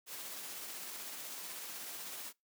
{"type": "noise with tremolo", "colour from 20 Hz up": "white", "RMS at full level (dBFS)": -44, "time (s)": [0.06, 2.33], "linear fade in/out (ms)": 50, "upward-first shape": "triangle", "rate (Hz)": 16, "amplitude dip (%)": 25, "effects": ["noise-tail reverb RT60 0.2 s tail -24 dB re dry", "high-pass 200 Hz 12 dB/octave"]}